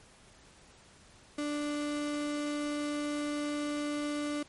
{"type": "tone", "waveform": "35% pulse", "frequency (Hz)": 294, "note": "D4", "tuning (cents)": 2, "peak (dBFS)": -30, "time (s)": [1.38, 4.43], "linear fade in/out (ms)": 5, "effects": ["pink hiss -58 dBFS RMS until 4.48 s", "MP3 48 kbps"]}